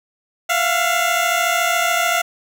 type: tone pair together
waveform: 15% pulse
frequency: 678.3 / 712 Hz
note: E5 / F5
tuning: +49 / +33 cents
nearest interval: minor second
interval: 84 cents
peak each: -12 / -13 dBFS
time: 0.49-2.22 s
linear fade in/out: 10 ms
effects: none